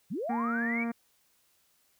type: linear sweep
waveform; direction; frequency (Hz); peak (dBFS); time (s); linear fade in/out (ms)
sine; up; 135.6 to 2366; -31; 0.1-0.85; 20
type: harmonic tone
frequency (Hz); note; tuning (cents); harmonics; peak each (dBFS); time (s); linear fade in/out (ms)
233.1; A#3; 0; 1 / 2 / 3 / 4 / 5 / 6 / 7 / 8 / 9 / 10; -30 / -42 / -42 / -48 / -47 / -49 / -51 / -49 / -54 / -54; 0.29-0.92; 10
effects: white hiss -69 dBFS RMS until 1.99 s